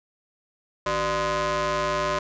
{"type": "ring-modulated tone", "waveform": "sawtooth", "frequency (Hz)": 218.6, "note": "A3", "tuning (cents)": -11, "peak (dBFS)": -16, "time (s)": [0.86, 2.19], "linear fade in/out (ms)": 5, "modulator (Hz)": 815, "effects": ["resampled to 16000 Hz", "9-bit"]}